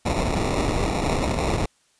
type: noise with sample-and-hold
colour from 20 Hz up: pink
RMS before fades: -23 dBFS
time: 0.05-1.66 s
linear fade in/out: 10 ms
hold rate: 1575 Hz
effects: white hiss -63 dBFS RMS until 1.99 s + resampled to 22050 Hz